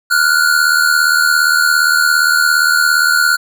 square tone pair together, 1402.6 / 1480 Hz, F6 / F#6, +7 / 0 cents, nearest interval minor second, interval 93 cents, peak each -13 dBFS, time 0.1-3.37 s, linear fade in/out 20 ms, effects none

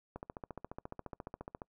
click train, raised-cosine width 1 ms, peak -28 dBFS, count 22, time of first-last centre 0.16-1.618 s, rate 14.4 Hz, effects noise-tail reverb RT60 0.1 s tail -26 dB re dry

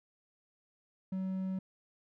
triangle tone, 188.8 Hz, F#3, 35 cents sharp, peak -31 dBFS, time 1.12-1.59 s, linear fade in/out 5 ms, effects none

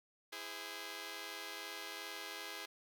5% pulse chord, E augmented, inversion none, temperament just, 329.6 / 412 / 515 Hz, E4 / G#4 / B#4, 0 / -14 / -28 cents, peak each -39 / -37 / -39 dBFS, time 0.32-2.66 s, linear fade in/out 10 ms, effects none

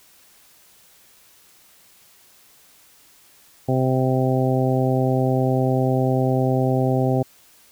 harmonic tone, 130 Hz, C3, 11 cents flat, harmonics 1 / 2 / 3 / 4 / 5 / 6, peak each -20 / -23 / -25 / -26 / -27 / -28 dBFS, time 3.68-7.23 s, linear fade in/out 10 ms, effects white hiss -53 dBFS RMS until 7.71 s

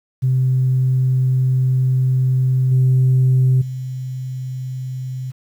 sine tone with level steps, 129.3 Hz, C3, 20 cents flat, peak -12 / -9 / -23 dBFS, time 0.22-5.32 s, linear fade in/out 20 ms, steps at 2.71 / 3.61 s, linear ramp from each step 10 ms, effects tanh soft clip ceiling -8 dBFS + 8-bit

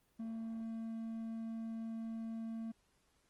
triangle tone, 225.5 Hz, A3, 43 cents sharp, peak -38 dBFS, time 0.19-2.72 s, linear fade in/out 10 ms, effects pink hiss -75 dBFS RMS until 3.29 s + Opus 24 kbps

